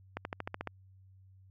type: accelerating click train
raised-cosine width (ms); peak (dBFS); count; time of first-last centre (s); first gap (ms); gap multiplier
0.5; -21; 8; 0.17-0.673; 81; 0.96
effects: added 95 Hz sine -56 dBFS peak until 1.5 s